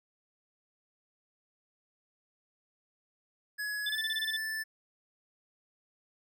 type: tone with pitch glide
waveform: square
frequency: 1687 to 1758.6 Hz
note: G#6 to A6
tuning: +27 to -1 cents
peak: -34 dBFS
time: 3.58-4.64 s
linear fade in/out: 20 ms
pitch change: +72 cents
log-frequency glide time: 3.86-3.99 s
type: tone bursts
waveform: sine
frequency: 3520 Hz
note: A7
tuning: in tune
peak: -31 dBFS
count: 9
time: 3.86-4.367 s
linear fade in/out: 5 ms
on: 35 ms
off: 24 ms
effects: none